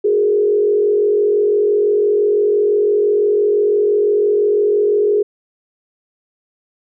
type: tone with frequency modulation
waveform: sine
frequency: 416 Hz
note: G#4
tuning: 3 cents sharp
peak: -11 dBFS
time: 0.04-5.23 s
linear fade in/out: 10 ms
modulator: 45.9 Hz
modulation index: 0.71
effects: none